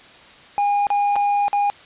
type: tone with dropouts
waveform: triangle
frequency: 815 Hz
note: G#5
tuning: 33 cents flat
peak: -14 dBFS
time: 0.58-1.7 s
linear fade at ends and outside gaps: 0 ms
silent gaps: 0.869-0.903 / 1.157-1.163 / 1.482-1.53 s
effects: white hiss -45 dBFS RMS until 1.85 s + resampled to 8000 Hz